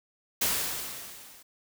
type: noise with level ramp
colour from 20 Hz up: white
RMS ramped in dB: -25 to -53 dBFS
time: 0.41-1.43 s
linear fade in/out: 10 ms
effects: none